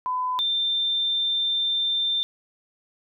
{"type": "tone pair in turn", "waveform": "sine", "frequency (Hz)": [1007, 3580], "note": ["B5", "A7"], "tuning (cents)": [33, 29], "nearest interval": "octave + minor seventh", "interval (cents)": 2196, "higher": "second", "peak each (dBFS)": [-23, -21], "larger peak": "second", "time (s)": [[0.06, 0.39], [0.39, 2.23]], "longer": "second", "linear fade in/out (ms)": 0, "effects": []}